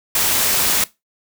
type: noise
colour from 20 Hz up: white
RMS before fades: -17 dBFS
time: 0.15-0.84 s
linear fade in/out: 2 ms
effects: noise-tail reverb RT60 0.2 s tail -19 dB re dry